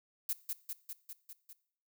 violet noise with echo, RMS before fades -34 dBFS, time 0.29-0.33 s, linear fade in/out 2 ms, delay 200 ms, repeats 6, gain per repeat -3 dB, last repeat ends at 1.53 s, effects noise-tail reverb RT60 0.6 s tail -19 dB re dry

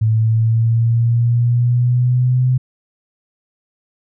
sine exponential sweep, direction up, 109.9 to 128.1 Hz, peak -11 dBFS, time 0.01-2.58 s, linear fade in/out 10 ms, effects none

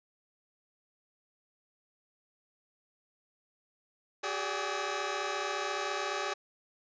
15% pulse tone cluster, 377.9 / 412.3 / 579 / 805 / 1286 Hz, F#4 / G#4 / D5 / G5 / E6, +37 / -13 / -25 / +46 / -43 cents, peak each -32 / -31 / -31 / -39 / -34 dBFS, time 4.23-6.34 s, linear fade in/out 10 ms, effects resampled to 16000 Hz

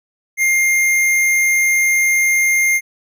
sine tone with hard clipping, 2115 Hz, C7, 18 cents sharp, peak -13 dBFS, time 0.37-2.81 s, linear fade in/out 50 ms, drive 18 dB, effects none

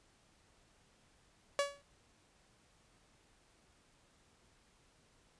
sawtooth tone with exponential decay, 567 Hz, C#5, 39 cents sharp, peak -24 dBFS, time 1.59-1.82 s, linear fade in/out 1 ms, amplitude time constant 49 ms, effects pink hiss -69 dBFS RMS until 5.39 s + resampled to 22050 Hz

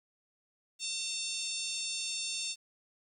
harmonic tone with a mistuned harmonic, 903 Hz, A5, 45 cents sharp, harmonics 3 / 4 / 5 / 6 / 7 / 8 / 9 / 10, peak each -42 / -40 / -42 / -42 / -44 / -42 / -46 / -45 dBFS, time 0.79-2.56 s, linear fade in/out 50 ms, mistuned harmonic 5, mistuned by -26 cents, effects 11-bit

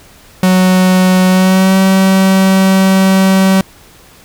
45% pulse tone with pitch glide, 185 to 190.97 Hz, F#3 to G3, 0 to -45 cents, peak -6 dBFS, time 0.43-3.61 s, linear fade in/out 2 ms, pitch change +55 cents, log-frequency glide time 1.28-1.77 s, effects pink hiss -41 dBFS RMS until 4.24 s

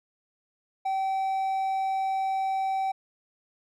triangle tone, 770 Hz, G5, 31 cents flat, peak -23 dBFS, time 0.85-2.92 s, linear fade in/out 10 ms, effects none

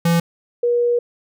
square / sine tone pair in turn, 168.9 / 479.7 Hz, E3 / A#4, +42 / +50 cents, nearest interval octave + tritone, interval 1808 cents, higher second, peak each -14 dBFS, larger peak neither, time 0.05-0.2 / 0.63-0.99 s, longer second, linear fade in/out 5 ms, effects none

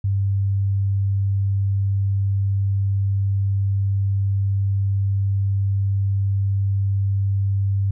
sine tone, 98.5 Hz, G2, 9 cents sharp, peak -17 dBFS, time 0.04-7.91 s, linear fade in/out 5 ms, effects none

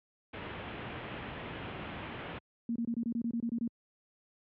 pink low-pass noise, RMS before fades -41 dBFS, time 0.33-2.39 s, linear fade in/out 10 ms, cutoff 3200 Hz, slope 48 dB/octave
sine tone bursts, 233.1 Hz, A#3, in tune, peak -30 dBFS, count 11, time 2.69-3.677 s, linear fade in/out 2 ms, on 67 ms, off 25 ms
effects high-pass 80 Hz 12 dB/octave

